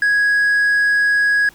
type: tone with hard clipping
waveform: sine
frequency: 1661.2 Hz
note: G#6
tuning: in tune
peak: -13 dBFS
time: 0.02-1.49 s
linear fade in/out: 2 ms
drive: 2 dB
effects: pink hiss -47 dBFS RMS until 1.54 s

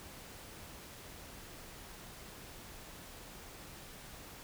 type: silence
effects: pink hiss -51 dBFS RMS until 4.43 s

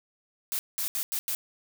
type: noise bursts at uneven times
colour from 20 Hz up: blue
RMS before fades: -30 dBFS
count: 5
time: 0.52-0.59 / 0.78-0.88 / 0.95-1.03 / 1.12-1.19 / 1.28-1.35 s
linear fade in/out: 0 ms
effects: none

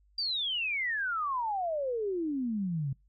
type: exponential sweep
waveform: sine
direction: down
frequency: 4798 to 130.81 Hz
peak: -29 dBFS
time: 0.18-2.93 s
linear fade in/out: 5 ms
effects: noise-tail reverb RT60 0.2 s tail -24 dB re dry + added 50 Hz sine -62 dBFS peak until 3.08 s

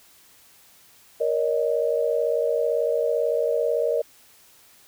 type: tone cluster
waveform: sine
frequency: 469.6 / 563 / 621 Hz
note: A#4 / C#5 / D#5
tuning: +13 / +27 / -3 cents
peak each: -23 / -26 / -25 dBFS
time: 1.2-4.02 s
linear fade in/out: 10 ms
effects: white hiss -54 dBFS RMS until 4.87 s

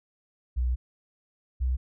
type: tone pair in turn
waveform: sine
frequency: 61.74 / 63.51 Hz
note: B1 / B1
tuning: 0 / +49 cents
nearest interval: unison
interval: 49 cents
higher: second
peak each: -23 dBFS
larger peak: neither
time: 0.56-0.76 / 1.6-1.77 s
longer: first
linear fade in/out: 20 ms
effects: none

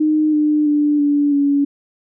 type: tone with pitch steps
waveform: sine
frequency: 307.3 / 301.1 / 295.1 / 289.2 / 283.4 Hz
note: D#4 / D4 / D4 / D4 / C#4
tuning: -21 / +43 / +8 / -27 / +38 cents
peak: -12 dBFS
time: 0-1.65 s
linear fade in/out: 10 ms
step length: 330 ms
effects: none

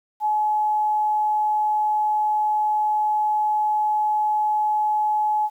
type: tone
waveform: sine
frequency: 850 Hz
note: G#5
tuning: 40 cents sharp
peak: -18 dBFS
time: 0.2-5.5 s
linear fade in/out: 50 ms
effects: 9-bit

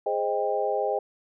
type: chord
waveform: sine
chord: Ab major seventh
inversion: none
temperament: equal with one note detuned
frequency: 415.3 / 523.3 / 622.3 / 794 Hz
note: Ab4 / C5 / Eb5 / G5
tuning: 0 / 0 / 0 / +22 cents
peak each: -29 dBFS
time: 0.06-0.99 s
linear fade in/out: 5 ms
effects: none

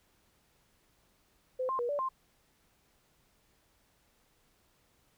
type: tone with pitch steps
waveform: sine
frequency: 512 / 1054 / 480.5 / 578 / 1050 Hz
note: C5 / C6 / B4 / D5 / C6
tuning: -38 / +12 / -48 / -28 / +6 cents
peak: -30 dBFS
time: 1.59-2.09 s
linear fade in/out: 10 ms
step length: 100 ms
effects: pink hiss -70 dBFS RMS until 5.17 s

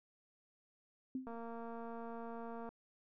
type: tone with exponential decay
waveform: sine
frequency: 259.9 Hz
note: C4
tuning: 11 cents flat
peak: -35 dBFS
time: 1.15-1.4 s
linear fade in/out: 2 ms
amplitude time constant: 53 ms
type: click train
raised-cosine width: 1 ms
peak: -35 dBFS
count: 329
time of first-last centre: 1.27-2.69 s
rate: 231 Hz
effects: none

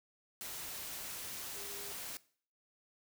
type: tone in noise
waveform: sine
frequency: 403.8 Hz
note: G#4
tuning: 49 cents flat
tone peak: -53 dBFS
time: 1.56-1.92 s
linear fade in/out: 0 ms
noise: white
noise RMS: -44 dBFS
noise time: 0.41-2.17 s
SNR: -12 dB
effects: noise-tail reverb RT60 0.5 s tail -20 dB re dry

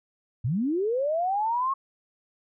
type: linear sweep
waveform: sine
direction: up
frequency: 101.4 to 1100 Hz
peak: -23 dBFS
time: 0.44-1.74 s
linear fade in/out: 10 ms
effects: none

